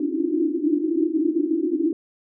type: band-pass noise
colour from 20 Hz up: white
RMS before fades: -22 dBFS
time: 0-1.93 s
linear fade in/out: 2 ms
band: 290 to 340 Hz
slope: 96 dB/octave
effects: none